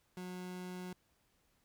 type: tone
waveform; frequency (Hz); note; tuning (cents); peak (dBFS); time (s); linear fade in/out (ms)
30% pulse; 181.7; F#3; -31; -40; 0.17-0.93; 2
effects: pink hiss -75 dBFS RMS until 1.64 s